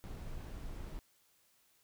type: noise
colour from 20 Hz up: brown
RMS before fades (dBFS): -44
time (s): 0.04-0.99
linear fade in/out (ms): 0
effects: white hiss -71 dBFS RMS until 1.83 s